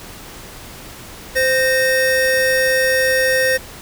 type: tone pair together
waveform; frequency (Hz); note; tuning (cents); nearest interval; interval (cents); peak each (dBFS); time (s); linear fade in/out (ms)
square; 519.1 / 1850; C5 / A#6; -14 / -14; octave + minor seventh; 2200; -17 / -17; 1.35-3.58; 20
effects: pink hiss -36 dBFS RMS until 3.81 s